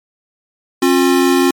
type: tone pair together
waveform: square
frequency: 269.9 / 354.9 Hz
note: C#4 / F4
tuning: -46 / +28 cents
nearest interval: perfect fourth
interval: 474 cents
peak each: -13 dBFS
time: 0.82-1.51 s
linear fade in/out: 5 ms
effects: MP3 96 kbps